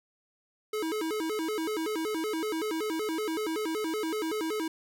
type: tone with vibrato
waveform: square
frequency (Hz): 371.3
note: F#4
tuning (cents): +6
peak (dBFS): -30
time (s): 0.73-4.68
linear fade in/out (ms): 5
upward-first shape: square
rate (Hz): 5.3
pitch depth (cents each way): 250
effects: none